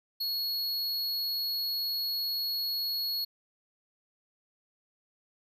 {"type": "tone", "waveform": "square", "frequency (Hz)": 4337, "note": "C#8", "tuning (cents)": -39, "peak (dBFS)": -30, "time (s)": [0.2, 3.25], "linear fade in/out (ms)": 10, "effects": []}